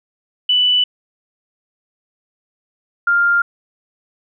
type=tone pair in turn; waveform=sine; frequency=2977 / 1399.3 Hz; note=F#7 / F6; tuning=+10 / +3 cents; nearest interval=octave + minor second; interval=1307 cents; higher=first; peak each=-11 dBFS; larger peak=neither; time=0.49-0.84 / 3.07-3.42 s; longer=neither; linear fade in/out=5 ms; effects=none